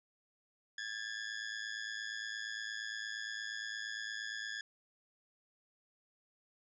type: ring-modulated tone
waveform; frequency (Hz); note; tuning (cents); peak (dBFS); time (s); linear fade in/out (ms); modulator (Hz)
sawtooth; 1691; G#6; +31; -33; 0.78-4.61; 2; 54.3
effects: resampled to 16000 Hz